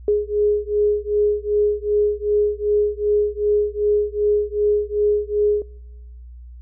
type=beating tone pair; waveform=sine; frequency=415.3 / 417.9 Hz; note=G#4 / G#4; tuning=0 / +11 cents; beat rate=2.6 Hz; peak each=-19 dBFS; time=0.08-5.62 s; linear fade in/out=2 ms; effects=noise-tail reverb RT60 1.0 s tail -24 dB re dry + added 60 Hz sine -36 dBFS peak until 6.61 s